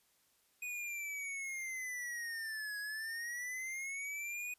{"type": "linear two-way sweep", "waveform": "square", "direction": "down then up", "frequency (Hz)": [2489, 1661.2, 2489], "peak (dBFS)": -40, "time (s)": [0.62, 4.54], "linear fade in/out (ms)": 5, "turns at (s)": 2.79, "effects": ["white hiss -73 dBFS RMS until 4.58 s", "resampled to 32000 Hz"]}